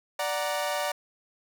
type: chord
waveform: sawtooth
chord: D augmented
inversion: none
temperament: equal with one note detuned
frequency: 587.3 / 740 / 935 Hz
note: D5 / F#5 / A#5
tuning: 0 / 0 / +5 cents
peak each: -26 / -29 / -30 dBFS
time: 0.19-0.92 s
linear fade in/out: 5 ms
effects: none